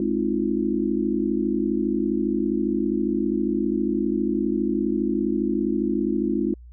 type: chord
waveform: sine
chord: F minor seventh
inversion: first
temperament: just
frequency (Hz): 209.5 / 261.9 / 314.3 / 349.2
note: Ab3 / C4 / Eb4 / F4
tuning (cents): +15 / +2 / +18 / 0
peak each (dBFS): -26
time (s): 0-6.54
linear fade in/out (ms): 2
effects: added 60 Hz sine -41 dBFS peak until 6.72 s